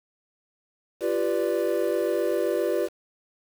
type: chord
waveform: triangle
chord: G dominant seventh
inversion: third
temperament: equal with one note detuned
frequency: 344.4 / 392 / 493.9 / 587.3 Hz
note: F4 / G4 / B4 / D5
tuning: -24 / 0 / 0 / 0 cents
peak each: -26 dBFS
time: 1-2.89 s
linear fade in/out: 50 ms
effects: 7-bit